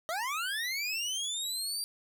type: linear sweep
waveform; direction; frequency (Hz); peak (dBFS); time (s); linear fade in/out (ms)
25% pulse; up; 613 to 4748; -28; 0.09-1.84; 0
effects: none